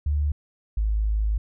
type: tone pair in turn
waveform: sine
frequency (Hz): 73.42 / 52.96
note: D2 / G#1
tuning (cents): 0 / +35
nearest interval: tritone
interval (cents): 565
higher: first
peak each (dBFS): -20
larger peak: neither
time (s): 0.06-0.32 / 0.77-1.38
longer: second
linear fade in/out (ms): 5
effects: none